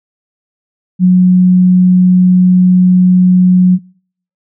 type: tone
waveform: sine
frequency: 182.3 Hz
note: F#3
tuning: 25 cents flat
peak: -3 dBFS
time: 0.99-3.79 s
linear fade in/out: 50 ms
effects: noise-tail reverb RT60 0.6 s tail -26 dB re dry